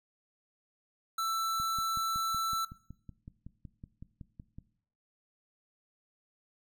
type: tone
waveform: square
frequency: 1329 Hz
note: E6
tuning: 14 cents sharp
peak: -31 dBFS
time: 1.18-2.65 s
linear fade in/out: 5 ms
type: click train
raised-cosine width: 5 ms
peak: -33 dBFS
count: 17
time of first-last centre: 1.6-4.585 s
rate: 5.36 Hz
effects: noise-tail reverb RT60 0.6 s tail -18 dB re dry